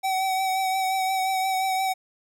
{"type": "tone with vibrato", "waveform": "square", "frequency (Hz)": 760, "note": "F#5", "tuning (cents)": 46, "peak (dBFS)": -23, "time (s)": [0.03, 1.94], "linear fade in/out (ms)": 20, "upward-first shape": "triangle", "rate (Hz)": 5.7, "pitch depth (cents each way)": 27, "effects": []}